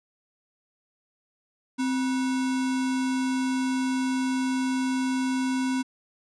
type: tone with sample-and-hold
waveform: sine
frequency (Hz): 260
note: C4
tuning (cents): -11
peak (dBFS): -23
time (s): 1.78-5.83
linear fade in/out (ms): 20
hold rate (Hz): 1225
effects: resampled to 22050 Hz